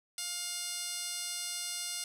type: tone with band-pass filter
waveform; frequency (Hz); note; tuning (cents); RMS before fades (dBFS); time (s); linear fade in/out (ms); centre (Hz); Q
10% pulse; 708; F5; +23; -38; 0.18-2.04; 2; 7300; 6.9
effects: none